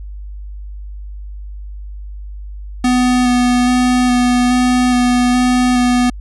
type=tone with vibrato; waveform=square; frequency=248 Hz; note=B3; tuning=7 cents sharp; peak=-11 dBFS; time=2.84-6.1 s; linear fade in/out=5 ms; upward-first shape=square; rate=1.2 Hz; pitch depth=11 cents each way; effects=added 50 Hz sine -26 dBFS peak until 6.2 s + resampled to 24000 Hz